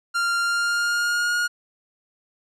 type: tone with pitch glide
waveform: 45% pulse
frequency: 1391 to 1433.4 Hz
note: F6 to F6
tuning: -7 to +45 cents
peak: -20 dBFS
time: 0.14-1.48 s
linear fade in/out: 20 ms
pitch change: +52 cents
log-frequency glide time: 0.4-1.35 s
effects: low-pass 9000 Hz 12 dB/octave